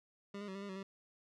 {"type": "tone with pitch steps", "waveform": "25% pulse", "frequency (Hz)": [200.6, 205.8, 190.1, 197.8, 201.9, 189.3, 194.8], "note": ["G3", "G#3", "F#3", "G3", "G#3", "F#3", "G3"], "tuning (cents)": [40, -16, 47, 16, -49, 40, -11], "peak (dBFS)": -39, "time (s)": [0.34, 0.83], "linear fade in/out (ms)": 5, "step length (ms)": 70, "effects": ["low-pass 5000 Hz 12 dB/octave"]}